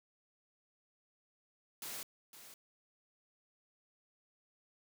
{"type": "noise with echo", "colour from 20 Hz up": "white", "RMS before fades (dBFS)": -44, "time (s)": [1.82, 2.03], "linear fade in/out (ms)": 2, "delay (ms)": 510, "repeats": 1, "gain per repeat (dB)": -11, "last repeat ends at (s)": 2.54, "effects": ["high-pass 150 Hz 12 dB/octave"]}